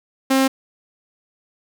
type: tone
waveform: sawtooth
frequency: 266.5 Hz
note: C4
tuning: 32 cents sharp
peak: -10 dBFS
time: 0.3-0.48 s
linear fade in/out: 10 ms
effects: none